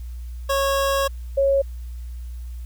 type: tone pair in turn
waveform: 25% pulse / sine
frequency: 550 / 550 Hz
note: C#5 / C#5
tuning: -14 / -14 cents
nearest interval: unison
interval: 0 cents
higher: neither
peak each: -15 dBFS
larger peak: neither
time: 0.49-1.08 / 1.37-1.62 s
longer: first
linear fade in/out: 10 ms
effects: added 60 Hz sine -30 dBFS peak until 2.65 s + white hiss -56 dBFS RMS until 2.65 s